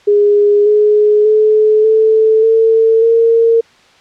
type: tone with pitch steps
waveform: sine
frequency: 411.8 / 420.7 / 429.8 / 439.1 / 448.6 / 458.2 Hz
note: G#4 / G#4 / A4 / A4 / A4 / A#4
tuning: -15 / +22 / -41 / -4 / +34 / -30 cents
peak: -6 dBFS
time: 0.07-3.61 s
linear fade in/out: 10 ms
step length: 590 ms
effects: white hiss -46 dBFS RMS until 4 s + low-pass 4000 Hz 12 dB/octave